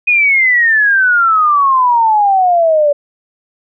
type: exponential sweep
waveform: sine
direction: down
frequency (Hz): 2500 to 571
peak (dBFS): -7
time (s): 0.07-2.93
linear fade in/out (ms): 10
effects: none